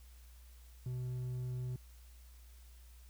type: tone with hard clipping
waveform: sine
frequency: 125.9 Hz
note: B2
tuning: 34 cents sharp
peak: -38 dBFS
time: 0.86-1.76 s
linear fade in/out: 2 ms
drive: 3 dB
effects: added 60 Hz sine -54 dBFS peak until 3.09 s + white hiss -66 dBFS RMS until 3.09 s